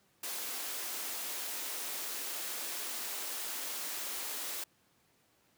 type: high-pass noise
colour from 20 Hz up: white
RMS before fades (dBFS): -39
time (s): 0.23-4.64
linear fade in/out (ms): 5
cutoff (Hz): 260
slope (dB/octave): 24
effects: pink hiss -70 dBFS RMS until 5.57 s + high-pass 100 Hz 12 dB/octave